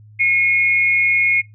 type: tone pair together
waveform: sine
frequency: 2167 / 2449 Hz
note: C#7 / D#7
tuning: -40 / -28 cents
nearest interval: major second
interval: 212 cents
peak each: -13 / -19 dBFS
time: 0.19-1.42 s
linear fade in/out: 20 ms
effects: noise-tail reverb RT60 0.2 s tail -22 dB re dry + added 106 Hz sine -41 dBFS peak until 1.54 s